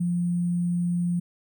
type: tone with sample-and-hold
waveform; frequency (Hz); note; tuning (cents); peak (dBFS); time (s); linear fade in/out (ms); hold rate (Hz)
sine; 174.61; F3; 0; -22; 0-1.2; 10; 8820
effects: none

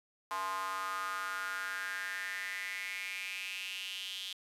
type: tone with high-pass filter sweep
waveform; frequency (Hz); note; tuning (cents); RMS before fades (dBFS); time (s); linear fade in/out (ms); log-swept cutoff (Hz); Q
square; 95; F#2; +46; -39; 0.31-4.33; 0; 1000 to 3300; 5.7
effects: resampled to 32000 Hz + 10-bit

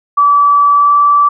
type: tone with pitch glide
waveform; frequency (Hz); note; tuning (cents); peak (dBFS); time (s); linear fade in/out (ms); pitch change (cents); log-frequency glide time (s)
sine; 1152 to 1159.3; D6 to D6; -34 to -23; -5; 0.17-1.29; 10; +11; 0.73-0.93
effects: none

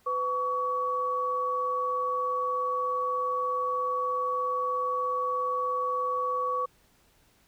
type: tone pair together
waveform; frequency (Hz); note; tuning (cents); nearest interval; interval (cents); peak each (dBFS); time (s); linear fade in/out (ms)
sine; 503 / 1129.2; B4 / C#6; +32 / +32; octave + major second; 1400; -32 / -27; 0.06-6.66; 10
effects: pink hiss -64 dBFS RMS until 7.47 s

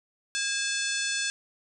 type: harmonic tone with a mistuned harmonic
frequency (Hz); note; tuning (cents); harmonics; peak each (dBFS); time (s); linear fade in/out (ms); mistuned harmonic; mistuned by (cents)
870; A5; -20; 2 / 3 / 4 / 5 / 6 / 7 / 8 / 9 / 10; -32 / -34 / -35 / -36 / -37 / -37 / -38 / -39 / -39; 0.35-1.3; 0; 2; -120
effects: none

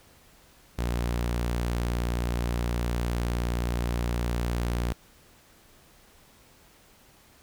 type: tone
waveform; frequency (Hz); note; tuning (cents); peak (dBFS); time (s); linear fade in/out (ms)
sawtooth; 59.3; A#1; +30; -22; 0.78-4.93; 10
effects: pink hiss -57 dBFS RMS until 7.42 s

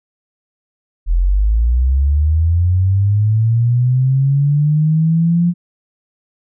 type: linear sweep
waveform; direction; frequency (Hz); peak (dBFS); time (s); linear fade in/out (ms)
sine; up; 40.08 to 175.7; -10; 1.06-5.54; 50
effects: none

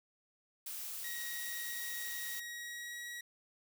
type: noise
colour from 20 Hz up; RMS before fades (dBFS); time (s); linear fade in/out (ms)
blue; -43; 0.66-2.4; 5
type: tone with pitch glide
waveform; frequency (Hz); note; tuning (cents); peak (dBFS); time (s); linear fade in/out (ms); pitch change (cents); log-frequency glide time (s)
sawtooth; 1893 to 1915; A#6 to A#6; +26 to +46; -39; 1.04-3.21; 5; +20; 2.29-3.07
effects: none

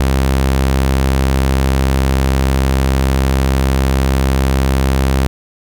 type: tone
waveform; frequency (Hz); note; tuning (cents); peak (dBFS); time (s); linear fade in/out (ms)
sawtooth; 66.6; C2; +31; -7; 0-5.27; 0
effects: none

